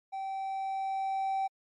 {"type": "tone with level ramp", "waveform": "triangle", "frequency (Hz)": 774, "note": "G5", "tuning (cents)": -22, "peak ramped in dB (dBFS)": [-32, -25], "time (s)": [0.12, 1.48], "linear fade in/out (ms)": 20, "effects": ["tanh soft clip ceiling -21 dBFS", "MP3 48 kbps"]}